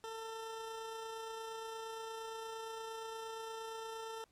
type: tone with amplitude modulation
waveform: 20% pulse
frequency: 448 Hz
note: A4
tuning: 31 cents sharp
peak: -37 dBFS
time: 0.04-4.24 s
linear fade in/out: 0 ms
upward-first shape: sine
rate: 28.6 Hz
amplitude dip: 25%
effects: pink hiss -73 dBFS RMS until 4.31 s + low-pass 11000 Hz 12 dB/octave